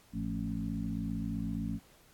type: harmonic tone with a mistuned harmonic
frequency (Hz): 55.2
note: A1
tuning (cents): +6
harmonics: 1 / 2 / 3 / 4 / 5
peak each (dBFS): -41 / -41 / -38 / -37 / -40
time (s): 0.12-1.8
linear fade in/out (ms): 50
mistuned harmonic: 3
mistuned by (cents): +72
effects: pink hiss -62 dBFS RMS until 2.13 s + AAC 64 kbps